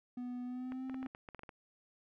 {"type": "tone with pitch glide", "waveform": "triangle", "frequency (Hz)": [246.9, 261.6], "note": ["B3", "C4"], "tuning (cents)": [0, 0], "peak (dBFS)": -37, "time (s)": [0.17, 1.07], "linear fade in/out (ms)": 5, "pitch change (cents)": 100, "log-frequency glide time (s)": [0.44, 0.86]}
{"type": "clicks", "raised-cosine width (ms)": 0.5, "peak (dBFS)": -33, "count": 11, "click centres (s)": [0.721, 0.897, 0.944, 1.029, 1.062, 1.149, 1.288, 1.347, 1.393, 1.434, 1.492]}
{"effects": []}